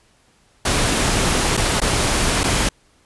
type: noise with dropouts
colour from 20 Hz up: pink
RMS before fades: -18 dBFS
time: 0.65-2.69 s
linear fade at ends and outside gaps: 5 ms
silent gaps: 1.569-1.574 / 1.803-1.816 / 2.435-2.439 s
effects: pink hiss -57 dBFS RMS until 3.05 s + resampled to 24000 Hz